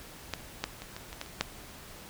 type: clicks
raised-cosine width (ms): 0.2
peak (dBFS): -14 / -12 / -24 / -22 / -24 / -18 / -30 / -9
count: 8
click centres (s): 0.337 / 0.64 / 0.82 / 0.965 / 1.129 / 1.214 / 1.262 / 1.41
effects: pink hiss -48 dBFS RMS until 2.09 s